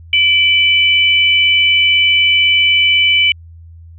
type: tone pair together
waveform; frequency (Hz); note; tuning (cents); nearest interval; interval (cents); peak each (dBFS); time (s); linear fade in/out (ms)
sine; 2326 / 2994; D7 / F#7; -17 / +20; major third; 437; -11; 0.13-3.32; 2
effects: added 83 Hz sine -34 dBFS peak until 3.98 s